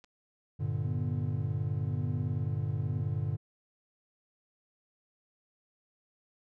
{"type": "clicks", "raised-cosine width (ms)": 0.2, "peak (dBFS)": -39, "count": 2, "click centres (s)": [0.041, 0.045]}
{"type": "chord", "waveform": "triangle", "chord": "G minor", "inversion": "none", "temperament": "equal", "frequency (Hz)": [98, 116.54, 146.83], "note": ["G2", "Bb2", "D3"], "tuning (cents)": [0, 0, 0], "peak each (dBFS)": -32, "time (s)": [0.59, 3.37], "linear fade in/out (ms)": 20}
{"type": "tone with tremolo", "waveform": "sine", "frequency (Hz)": 244.1, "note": "B3", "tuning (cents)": -20, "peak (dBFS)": -39, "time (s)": [0.85, 3.01], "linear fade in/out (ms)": 2, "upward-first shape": "sine", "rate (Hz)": 0.97, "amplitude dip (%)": 90}
{"effects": []}